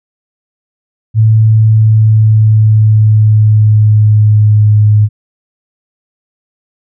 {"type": "tone with pitch glide", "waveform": "sine", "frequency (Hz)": [110.1, 105.74], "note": ["A2", "G#2"], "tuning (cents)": [2, 32], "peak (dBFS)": -3, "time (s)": [1.14, 5.09], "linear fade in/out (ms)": 50, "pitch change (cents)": -70, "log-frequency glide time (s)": [1.36, 4.76], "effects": []}